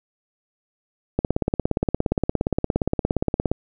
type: click train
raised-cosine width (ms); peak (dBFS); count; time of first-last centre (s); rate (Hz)
2; -6; 41; 1.19-3.516; 17.2
effects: none